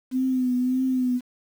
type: tone with vibrato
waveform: sine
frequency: 254.7 Hz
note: C4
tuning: 46 cents flat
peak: -20 dBFS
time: 0.11-1.21 s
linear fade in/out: 50 ms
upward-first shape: triangle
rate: 1.7 Hz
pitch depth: 51 cents each way
effects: 8-bit